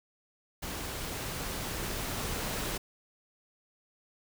pink noise with level ramp, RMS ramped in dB -38 to -34 dBFS, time 0.62-2.78 s, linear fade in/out 10 ms, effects none

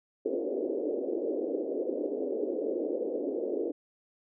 white band-pass noise, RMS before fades -32 dBFS, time 0.25-3.72 s, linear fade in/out 10 ms, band 280 to 520 Hz, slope 48 dB/octave, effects none

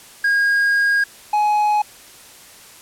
triangle tone pair in turn, 1630 / 839.9 Hz, G#6 / G#5, -33 / +19 cents, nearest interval major seventh, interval 1148 cents, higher first, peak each -12 dBFS, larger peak neither, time 0.24-1.04 / 1.33-1.82 s, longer first, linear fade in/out 5 ms, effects white hiss -43 dBFS RMS until 2.81 s + low-pass 12000 Hz 12 dB/octave

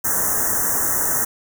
white band-stop noise, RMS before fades -20 dBFS, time 0.04-1.25 s, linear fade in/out 10 ms, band 1900 to 5800 Hz, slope 96 dB/octave, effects none

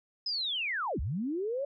sine linear two-way sweep, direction down then up, 5140 to 51.91 to 576 Hz, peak -30 dBFS, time 0.26-1.65 s, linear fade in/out 5 ms, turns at 1 s, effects none

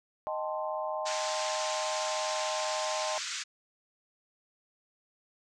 sine chord, A half-diminished seventh, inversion second, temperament equal, 622.3 / 784 / 880 / 1046.5 Hz, Eb5 / G5 / A5 / C6, 0 / 0 / 0 / 0 cents, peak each -34 / -39 / -38 / -38 dBFS, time 0.27-3.18 s, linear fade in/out 0 ms
white band-pass noise, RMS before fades -37 dBFS, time 1.05-3.44 s, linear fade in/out 20 ms, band 1200 to 7300 Hz, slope 48 dB/octave
effects none

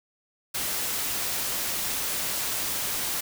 white noise, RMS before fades -29 dBFS, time 0.54-3.21 s, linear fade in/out 10 ms, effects none

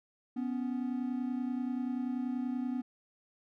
triangle tone pair together, 248.3 / 278.7 Hz, B3 / C#4, +9 / +9 cents, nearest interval major second, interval 200 cents, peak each -31 / -36 dBFS, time 0.36-2.82 s, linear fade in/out 10 ms, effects none

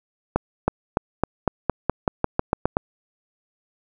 accelerating click train, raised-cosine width 1 ms, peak -4 dBFS, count 13, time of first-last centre 0.36-2.769 s, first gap 320 ms, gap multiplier 0.91, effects none

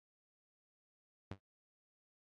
sawtooth tone with exponential decay, 97.5 Hz, G2, 9 cents flat, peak -35 dBFS, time 1.31-1.39 s, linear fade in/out 5 ms, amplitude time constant 17 ms, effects low-pass 4000 Hz 12 dB/octave + AAC 48 kbps

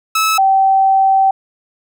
sawtooth / sine tone pair in turn, 1300 / 773 Hz, E6 / G5, -24 / -24 cents, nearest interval major sixth, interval 900 cents, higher first, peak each -8 dBFS, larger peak neither, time 0.15-0.38 / 0.38-1.31 s, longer second, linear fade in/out 5 ms, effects none

